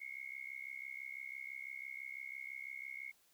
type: tone with amplitude modulation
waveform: sine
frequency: 2174 Hz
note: C#7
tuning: 34 cents flat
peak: -40 dBFS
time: 0-3.12 s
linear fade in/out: 20 ms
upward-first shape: sine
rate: 66 Hz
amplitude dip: 95%
effects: white hiss -71 dBFS RMS until 3.33 s